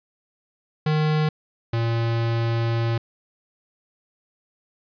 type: tone pair in turn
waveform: square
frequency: 153.9 / 115.58 Hz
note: D#3 / A#2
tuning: -19 / -14 cents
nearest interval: perfect fourth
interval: 495 cents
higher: first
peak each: -19 / -21 dBFS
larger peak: first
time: 0.86-1.29 / 1.73-2.98 s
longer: second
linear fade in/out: 5 ms
effects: resampled to 11025 Hz + 10-bit